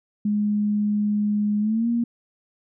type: tone with pitch glide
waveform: sine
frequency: 208.3 to 235.2 Hz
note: G#3 to A#3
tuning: +5 to +16 cents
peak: -19 dBFS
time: 0.25-2.04 s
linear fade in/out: 5 ms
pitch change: +211 cents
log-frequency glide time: 1.6-1.88 s
effects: none